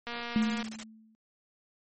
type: click train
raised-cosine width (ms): 0.3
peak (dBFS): -22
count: 133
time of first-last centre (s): 0.07-0.627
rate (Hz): 237
type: tone with exponential decay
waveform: sine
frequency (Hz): 220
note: A3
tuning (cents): 0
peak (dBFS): -21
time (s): 0.36-1.15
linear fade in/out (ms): 0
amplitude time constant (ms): 170
type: noise bursts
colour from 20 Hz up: white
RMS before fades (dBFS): -41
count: 6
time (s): 0.42-0.835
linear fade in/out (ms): 5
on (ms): 50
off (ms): 23
effects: MP3 32 kbps